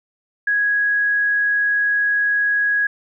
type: tone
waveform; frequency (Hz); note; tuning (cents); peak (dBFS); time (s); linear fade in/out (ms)
sine; 1661.2; G#6; 0; -15; 0.47-2.87; 5
effects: none